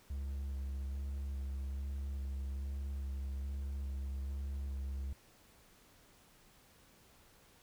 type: tone with vibrato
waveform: triangle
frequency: 68.3 Hz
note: C#2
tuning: 25 cents flat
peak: -35 dBFS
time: 0.1-5.13 s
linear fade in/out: 5 ms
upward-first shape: square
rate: 1.2 Hz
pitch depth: 15 cents each way
effects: pink hiss -64 dBFS RMS until 7.62 s